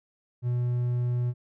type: tone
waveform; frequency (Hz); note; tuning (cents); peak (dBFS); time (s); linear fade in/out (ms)
triangle; 122.3; B2; -16; -22; 0.42-1.34; 50
effects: none